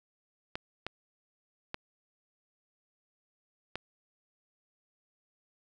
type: clicks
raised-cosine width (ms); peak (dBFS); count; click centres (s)
0.3; -19; 4; 0.555 / 0.866 / 1.744 / 3.756
effects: none